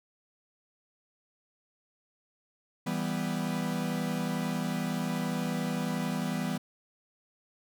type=chord; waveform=45% pulse; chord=E minor; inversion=none; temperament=equal; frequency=164.81 / 196 / 246.9 Hz; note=E3 / G3 / B3; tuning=0 / 0 / 0 cents; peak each=-34 dBFS; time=2.86-6.58 s; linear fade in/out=10 ms; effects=none